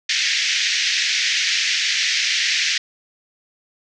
pink band-pass noise, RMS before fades -20 dBFS, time 0.09-2.78 s, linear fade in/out 5 ms, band 1800 to 6300 Hz, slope 48 dB/octave, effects none

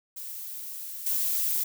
violet noise with level steps, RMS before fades -38 / -27 dBFS, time 0.16-1.64 s, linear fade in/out 10 ms, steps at 1.06 s, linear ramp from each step 5 ms, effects none

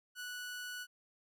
sawtooth tone, 1476 Hz, F#6, 5 cents flat, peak -38 dBFS, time 0.15-0.87 s, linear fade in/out 50 ms, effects none

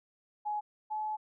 sine tone pair in turn, 840 / 857.2 Hz, G#5 / A5, +19 / -45 cents, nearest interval unison, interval 36 cents, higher second, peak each -31 / -32 dBFS, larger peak first, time 0.45-0.61 / 0.9-1.17 s, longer second, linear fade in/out 20 ms, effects none

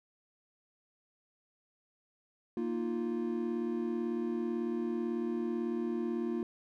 triangle chord, Bb suspended fourth, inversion none, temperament equal, 233.1 / 311.1 / 349.2 Hz, Bb3 / Eb4 / F4, 0 / 0 / 0 cents, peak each -33 / -38 / -33 dBFS, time 2.57-6.43 s, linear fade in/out 2 ms, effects none

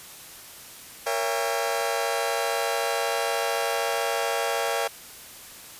sawtooth chord, A# diminished seventh, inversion none, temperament just, 466.2 / 559.4 / 671.3 / 805.5 Hz, A#4 / C#5 / E5 / G5, 0 / +16 / +31 / +47 cents, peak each -26 dBFS, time 1.06-4.88 s, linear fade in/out 10 ms, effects white hiss -44 dBFS RMS until 5.79 s + resampled to 32000 Hz

